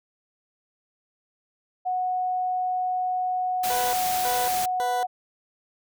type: tone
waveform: sine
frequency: 735 Hz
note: F#5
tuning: 12 cents flat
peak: -23 dBFS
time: 1.85-5.07 s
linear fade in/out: 20 ms
type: noise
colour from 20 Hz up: white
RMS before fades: -30 dBFS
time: 3.63-4.66 s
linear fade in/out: 10 ms
type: tone bursts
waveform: 20% pulse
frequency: 493.9 Hz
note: B4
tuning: in tune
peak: -24 dBFS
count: 3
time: 3.7-5.03 s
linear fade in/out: 0 ms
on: 230 ms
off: 320 ms
effects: none